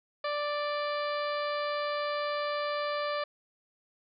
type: harmonic tone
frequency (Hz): 587.3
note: D5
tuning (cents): 0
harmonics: 1 / 2 / 3 / 4 / 5 / 6 / 7 / 8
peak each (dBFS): -32 / -34 / -40 / -43 / -47 / -46 / -46 / -47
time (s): 0.24-3.24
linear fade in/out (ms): 5
effects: none